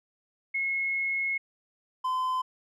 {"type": "tone pair in turn", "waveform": ["sine", "triangle"], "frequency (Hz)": [2172, 1025], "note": ["C#7", "C6"], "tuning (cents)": [-36, -36], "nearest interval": "octave + minor second", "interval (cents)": 1300, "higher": "first", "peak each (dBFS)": [-26, -24], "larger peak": "second", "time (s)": [[0.54, 1.38], [2.04, 2.42]], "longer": "first", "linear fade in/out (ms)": 10, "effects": []}